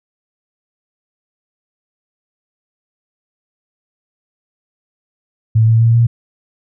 sine tone with pitch steps, 111.3 / 113.25 / 115.22 / 117.24 Hz, A2 / A#2 / A#2 / A#2, +20 / -50 / -20 / +10 cents, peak -7 dBFS, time 5.55-6.07 s, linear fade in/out 10 ms, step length 130 ms, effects none

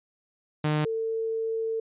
sawtooth / sine tone pair in turn, 151.8 / 448.6 Hz, D#3 / A4, -42 / +34 cents, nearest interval octave + perfect fifth, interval 1876 cents, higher second, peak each -19 / -26 dBFS, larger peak first, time 0.64-0.85 / 0.85-1.8 s, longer second, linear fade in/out 5 ms, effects resampled to 8000 Hz

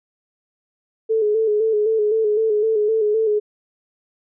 sine tone with vibrato, 431.9 Hz, A4, 32 cents flat, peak -15 dBFS, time 1.09-3.4 s, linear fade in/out 20 ms, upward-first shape square, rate 3.9 Hz, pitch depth 47 cents each way, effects none

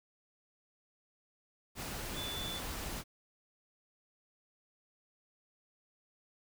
sine tone in noise, 3482 Hz, A7, 19 cents flat, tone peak -40 dBFS, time 2.14-2.61 s, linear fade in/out 50 ms, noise pink, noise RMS -41 dBFS, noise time 1.75-3.04 s, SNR -2 dB, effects none

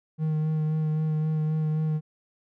triangle tone with vibrato, 155.56 Hz, D#3, in tune, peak -21 dBFS, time 0.18-2.01 s, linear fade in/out 50 ms, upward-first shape sine, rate 3.8 Hz, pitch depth 17 cents each way, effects none

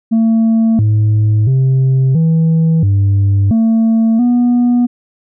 sine tone with pitch steps, 225.1 / 107 / 132.2 / 162.4 / 99.3 / 225 / 243.1 Hz, A3 / A2 / C3 / E3 / G2 / A3 / B3, +40 / -48 / +18 / -26 / +23 / +39 / -27 cents, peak -5 dBFS, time 0.11-4.87 s, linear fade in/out 20 ms, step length 680 ms, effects tanh soft clip ceiling -7 dBFS

